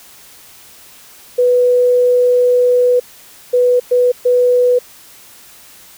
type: tone bursts at uneven times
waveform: sine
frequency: 493.9 Hz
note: B4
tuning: in tune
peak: -8 dBFS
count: 4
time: 1.38-3 / 3.53-3.8 / 3.91-4.12 / 4.25-4.79 s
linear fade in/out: 10 ms
effects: white hiss -41 dBFS RMS until 5.97 s